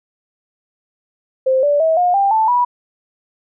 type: tone with pitch steps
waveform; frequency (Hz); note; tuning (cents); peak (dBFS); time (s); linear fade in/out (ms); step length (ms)
sine; 523.3 / 580.6 / 644.3 / 714.8 / 793.2 / 880.1 / 976.5; C5 / D5 / E5 / F5 / G5 / A5 / B5; 0 / -20 / -40 / +40 / +20 / 0 / -20; -11; 1.46-2.65; 10; 170
effects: none